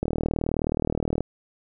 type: click train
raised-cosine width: 2 ms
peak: -11 dBFS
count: 47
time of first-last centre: 0.03-1.206 s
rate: 39.1 Hz
effects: none